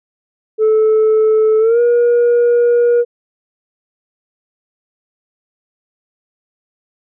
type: tone with pitch glide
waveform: sine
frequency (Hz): 435.7 to 477.9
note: A4 to A#4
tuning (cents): -17 to +43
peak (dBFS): -6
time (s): 0.58-3.05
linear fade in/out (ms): 50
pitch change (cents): +160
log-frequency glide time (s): 1.59-1.8
effects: tanh soft clip ceiling -7 dBFS